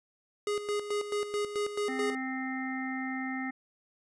square tone with tremolo, 413.5 Hz, G#4, 8 cents flat, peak -29 dBFS, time 0.47-2.15 s, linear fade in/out 2 ms, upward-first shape square, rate 4.6 Hz, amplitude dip 65%
harmonic tone, 261.6 Hz, C4, in tune, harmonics 1 / 3 / 5 / 7 / 8, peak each -34 / -41 / -45 / -40 / -41 dBFS, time 1.88-3.51 s, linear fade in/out 10 ms
effects resampled to 24000 Hz

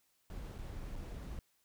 brown noise with dropouts, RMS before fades -44 dBFS, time 0.3-1.39 s, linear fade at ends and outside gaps 1 ms, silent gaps 0.582-0.586 / 0.957-0.961 s, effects white hiss -75 dBFS RMS until 1.64 s

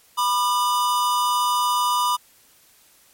square tone pair together, 986 / 1203.6 Hz, B5 / D6, -3 / +42 cents, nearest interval minor third, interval 345 cents, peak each -21 / -23 dBFS, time 0.17-2.17 s, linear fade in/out 20 ms, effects white hiss -55 dBFS RMS until 3.13 s + MP3 64 kbps

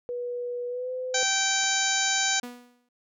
sine tone with pitch glide, 487.2 to 509.4 Hz, B4 to C5, -24 to -46 cents, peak -29 dBFS, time 0.09-1.23 s, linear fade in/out 0 ms, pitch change +78 cents, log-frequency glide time 0.68-0.91 s
harmonic tone, 777 Hz, G5, 16 cents flat, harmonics 1 / 2 / 3 / 4 / 5 / 6 / 7 / 8 / 9, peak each -32 / -29 / -33 / -34 / -31 / -35 / -35 / -30 / -29 dBFS, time 1.14-2.4 s, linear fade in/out 5 ms
clicks, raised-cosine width 0.3 ms, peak -36 / -28 dBFS, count 2, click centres 1.631 / 1.641 s
sawtooth tone with exponential decay, 244.4 Hz, B3, 18 cents flat, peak -30 dBFS, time 2.43-2.89 s, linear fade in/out 5 ms, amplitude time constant 100 ms
effects none

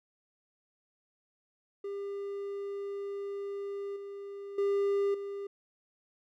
triangle tone with level steps, 400 Hz, G4, 35 cents sharp, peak -33 / -38 / -24 / -34 dBFS, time 1.84-5.47 s, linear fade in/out 5 ms, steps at 3.96 / 4.58 / 5.14 s, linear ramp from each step 5 ms, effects none

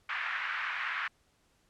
white band-pass noise, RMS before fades -35 dBFS, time 0.09-1.08 s, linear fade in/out 5 ms, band 1200 to 2100 Hz, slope 24 dB/octave, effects pink hiss -70 dBFS RMS until 1.69 s + low-pass 10000 Hz 12 dB/octave

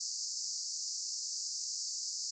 pink band-pass noise, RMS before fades -39 dBFS, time 0-2.31 s, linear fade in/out 10 ms, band 4600 to 7300 Hz, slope 96 dB/octave, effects none

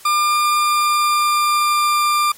40% pulse tone with pitch glide, 1200 to 1192.4 Hz, D6 to D6, +37 to +26 cents, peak -13 dBFS, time 0.05-2.32 s, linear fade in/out 5 ms, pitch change -11 cents, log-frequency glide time 0.24-2.05 s, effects white hiss -43 dBFS RMS until 2.37 s + MP3 64 kbps

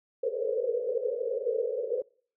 white band-pass noise, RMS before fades -30 dBFS, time 0.23-2.02 s, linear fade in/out 5 ms, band 440 to 520 Hz, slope 96 dB/octave, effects noise-tail reverb RT60 0.5 s tail -25 dB re dry

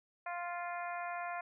harmonic tone, 349.2 Hz, F4, in tune, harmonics 2 / 3 / 4 / 5 / 6 / 7, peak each -40 / -44 / -46 / -48 / -50 / -51 dBFS, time 0.26-1.41 s, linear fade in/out 5 ms, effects none

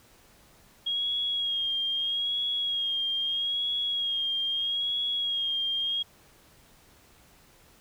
sine tone with vibrato, 3273 Hz, G#7, 26 cents flat, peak -26 dBFS, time 0.86-6.03 s, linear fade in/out 10 ms, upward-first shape sine, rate 0.78 Hz, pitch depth 38 cents each way, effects pink hiss -58 dBFS RMS until 7.8 s

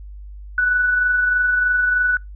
sine tone with amplitude modulation, 1483 Hz, F#6, 4 cents sharp, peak -13 dBFS, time 0.58-2.17 s, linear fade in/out 2 ms, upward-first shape sine, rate 23.2 Hz, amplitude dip 30%, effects noise-tail reverb RT60 0.2 s tail -26 dB re dry + added 50 Hz sine -33 dBFS peak until 2.35 s

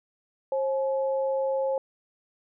sine tone pair together, 536 / 852.4 Hz, C5 / G#5, +42 / +45 cents, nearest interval minor sixth, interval 803 cents, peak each -24 / -34 dBFS, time 0.52-1.78 s, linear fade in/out 2 ms, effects none

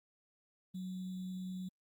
sine tone with sample-and-hold, 185 Hz, F#3, in tune, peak -39 dBFS, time 0.74-1.69 s, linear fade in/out 10 ms, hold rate 3675 Hz, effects Opus 32 kbps

